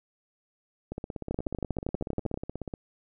two click trains, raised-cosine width 2 ms, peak -21 / -16 dBFS, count 31 / 14, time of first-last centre 0.92-2.738 / 1.31-2.342 s, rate 16.5 / 12.6 Hz, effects none

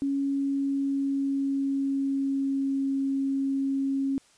sine tone with pitch glide, 277.2 to 272.4 Hz, C#4 to C#4, 0 to -30 cents, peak -24 dBFS, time 0.02-4.18 s, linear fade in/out 0 ms, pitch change -30 cents, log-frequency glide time 0.21-2.91 s, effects white hiss -60 dBFS RMS until 4.37 s + resampled to 22050 Hz

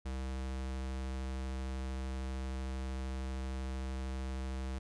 square tone with vibrato, 65.41 Hz, C2, in tune, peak -37 dBFS, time 0.05-4.79 s, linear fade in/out 10 ms, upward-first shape triangle, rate 13 Hz, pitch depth 9 cents each way, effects resampled to 22050 Hz

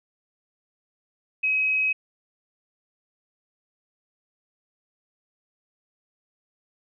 sine tone, 2543 Hz, D#7, 37 cents sharp, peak -20 dBFS, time 1.43-1.93 s, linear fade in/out 10 ms, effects none

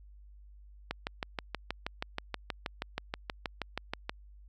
click train, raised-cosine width 0.3 ms, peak -17 dBFS, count 21, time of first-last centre 0.91-4.095 s, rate 6.28 Hz, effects added 50 Hz sine -51 dBFS peak until 4.48 s

